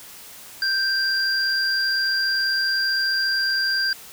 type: tone pair together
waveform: sine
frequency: 1568 / 4767 Hz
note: G6 / D8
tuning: 0 / +25 cents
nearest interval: octave + perfect fifth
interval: 1925 cents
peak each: -22 dBFS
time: 0.62-3.93 s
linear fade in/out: 2 ms
effects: white hiss -42 dBFS RMS until 4.12 s